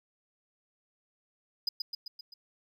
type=tone with echo; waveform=triangle; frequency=4978 Hz; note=D#8; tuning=in tune; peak=-25 dBFS; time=1.67-1.69 s; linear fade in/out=5 ms; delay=130 ms; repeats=5; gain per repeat=-4 dB; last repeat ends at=2.34 s; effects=none